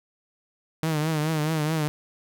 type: tone with vibrato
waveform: sawtooth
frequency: 155.56 Hz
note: D#3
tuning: in tune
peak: -19 dBFS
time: 0.83-1.88 s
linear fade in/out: 0 ms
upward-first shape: triangle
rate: 4.7 Hz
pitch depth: 87 cents each way
effects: none